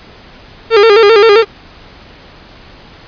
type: tone with vibrato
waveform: 45% pulse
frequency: 429.4 Hz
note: A4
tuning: 42 cents flat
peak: -3 dBFS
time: 0.7-1.45 s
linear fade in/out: 50 ms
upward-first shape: square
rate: 7.6 Hz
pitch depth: 96 cents each way
effects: pink hiss -37 dBFS RMS until 3.07 s + resampled to 11025 Hz